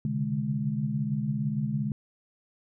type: tone cluster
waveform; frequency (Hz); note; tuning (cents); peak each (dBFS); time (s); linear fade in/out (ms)
sine; 129.5 / 140.7 / 147.1 / 209.7; C3 / C#3 / D3 / G#3; -17 / +26 / +3 / +17; -33 / -38 / -30 / -30; 0.05-1.92; 2
effects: none

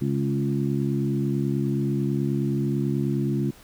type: harmonic tone with a mistuned harmonic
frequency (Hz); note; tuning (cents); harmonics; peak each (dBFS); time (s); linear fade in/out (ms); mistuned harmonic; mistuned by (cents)
69.3; C#2; 0; 2 / 3 / 4 / 5; -25 / -27 / -29 / -30; 0.01-3.51; 10; 2; -17
effects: pink hiss -51 dBFS RMS until 3.63 s

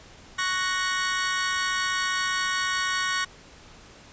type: chord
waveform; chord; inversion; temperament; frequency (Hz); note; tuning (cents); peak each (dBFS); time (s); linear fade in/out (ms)
sawtooth; F# major; second; equal; 1108.7 / 1480 / 1864.7; C#6 / F#6 / A#6; 0 / 0 / 0; -25; 0.38-3.25; 10
effects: pink hiss -49 dBFS RMS until 4.12 s + resampled to 16000 Hz

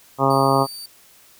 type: harmonic tone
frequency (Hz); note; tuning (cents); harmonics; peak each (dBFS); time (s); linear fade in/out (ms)
136; C#3; -33; 1 / 2 / 3 / 4 / 5 / 6 / 7 / 8 / 9; -23 / -23 / -23 / -23 / -23 / -23 / -23 / -23 / -23; 0.18-0.67; 50
type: tone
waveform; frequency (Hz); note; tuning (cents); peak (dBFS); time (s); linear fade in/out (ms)
sawtooth; 4609; D8; -33; -30; 0.3-0.86; 5
effects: white hiss -51 dBFS RMS until 1.39 s

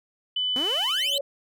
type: tone with pitch glide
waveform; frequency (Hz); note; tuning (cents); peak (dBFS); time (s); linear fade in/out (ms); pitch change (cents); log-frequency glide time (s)
sine; 3000 to 3042; F#7 to F#7; +23 to +47; -23; 0.36-1.18; 5; +24; 0.64-1.06
type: exponential sweep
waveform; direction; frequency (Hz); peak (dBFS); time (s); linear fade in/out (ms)
sawtooth; up; 240 to 4221; -26; 0.56-1.18; 0
type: tone with exponential growth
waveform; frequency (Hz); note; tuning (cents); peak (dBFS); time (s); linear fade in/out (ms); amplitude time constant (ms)
sine; 560; C#5; +18; -24; 0.95-1.21; 5; 55
effects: none

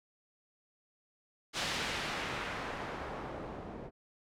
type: noise with low-pass filter sweep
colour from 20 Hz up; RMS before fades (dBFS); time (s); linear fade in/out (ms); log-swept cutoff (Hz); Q
white; -39; 1.53-3.91; 50; 4600 to 470; 0.76
effects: none

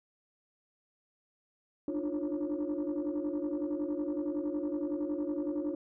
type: tone cluster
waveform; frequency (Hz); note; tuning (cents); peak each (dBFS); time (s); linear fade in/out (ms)
sine; 292.8 / 303.6 / 349 / 549; D4 / D#4 / F4 / C#5; -5 / -42 / -1 / -17; -34 / -34 / -37 / -39; 1.88-5.75; 2
effects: tanh soft clip ceiling -26 dBFS

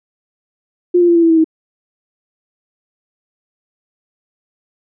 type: tone with pitch steps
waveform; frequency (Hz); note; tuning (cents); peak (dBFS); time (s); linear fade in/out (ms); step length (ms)
sine; 354.3 / 348.2 / 342.2 / 336.4 / 330.6 / 324.9 / 319.3; F4 / F4 / F4 / E4 / E4 / E4 / D#4; +25 / -5 / -35 / +35 / +5 / -25 / +45; -7; 0.94-1.444; 10; 72
effects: none

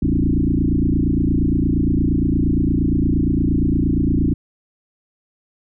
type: tone with frequency modulation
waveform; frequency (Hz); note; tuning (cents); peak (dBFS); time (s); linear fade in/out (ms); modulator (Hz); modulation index
sine; 170.7; F3; -39; -14; 0.02-4.34; 5; 28.6; 5.1
effects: none

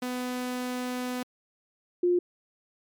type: tone pair in turn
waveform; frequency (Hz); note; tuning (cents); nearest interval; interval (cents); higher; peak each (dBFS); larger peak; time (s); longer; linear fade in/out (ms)
sawtooth / sine; 249.9 / 354.2; B3 / F4; +21 / +24; tritone; 603; second; -26 / -20; second; 0.02-1.23 / 2.03-2.19; first; 5
effects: MP3 96 kbps

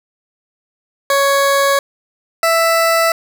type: tone pair in turn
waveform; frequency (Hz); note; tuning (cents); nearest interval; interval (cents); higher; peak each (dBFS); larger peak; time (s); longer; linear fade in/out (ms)
20% pulse; 556 / 661.2; C#5 / E5; +5 / +5; minor third; 300; second; -6; neither; 1.1-1.79 / 2.43-3.12; neither; 2
effects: none

